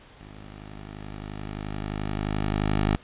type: tone with level ramp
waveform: 10% pulse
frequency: 51.5 Hz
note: G#1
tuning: 14 cents flat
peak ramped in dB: -36 to -12 dBFS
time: 0.21-2.96 s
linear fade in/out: 0 ms
effects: pink hiss -51 dBFS RMS until 3.03 s + resampled to 8000 Hz